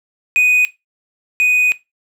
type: tone pair in turn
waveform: triangle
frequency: 2489 / 2489 Hz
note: D#7 / D#7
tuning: 0 / 0 cents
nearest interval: unison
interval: 0 cents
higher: neither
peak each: -8 / -9 dBFS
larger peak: first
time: 0.36-0.65 / 1.4-1.72 s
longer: second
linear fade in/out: 0 ms
effects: noise-tail reverb RT60 0.2 s tail -17 dB re dry